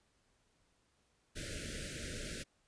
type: band-stop noise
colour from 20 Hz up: pink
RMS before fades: -43 dBFS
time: 1.35-2.44 s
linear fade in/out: 20 ms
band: 620 to 1400 Hz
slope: 96 dB/octave
effects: pink hiss -75 dBFS RMS until 2.67 s + resampled to 22050 Hz